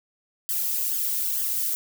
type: noise with flanger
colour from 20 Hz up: violet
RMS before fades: -26 dBFS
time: 0.49-1.75 s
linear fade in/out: 0 ms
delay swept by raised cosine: 0.6 to 2.3 ms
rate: 2.2 Hz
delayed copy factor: +0.9
effects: none